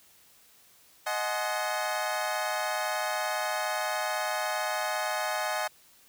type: chord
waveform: 25% pulse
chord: Ab dominant seventh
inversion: second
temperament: equal with one note detuned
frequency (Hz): 622.3 / 740 / 850 / 1046.5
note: Eb5 / Gb5 / Ab5 / C6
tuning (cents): 0 / 0 / +40 / 0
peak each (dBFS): -29 / -30 / -30 / -35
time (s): 1.06-5.68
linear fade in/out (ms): 10
effects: white hiss -59 dBFS RMS until 6.08 s